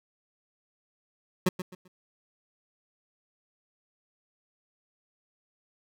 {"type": "tone with echo", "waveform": "25% pulse", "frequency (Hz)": 182.8, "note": "F#3", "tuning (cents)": -21, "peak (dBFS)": -17, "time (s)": [1.46, 1.49], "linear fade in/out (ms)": 5, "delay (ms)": 130, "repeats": 3, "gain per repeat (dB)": -11, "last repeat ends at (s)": 1.88, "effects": []}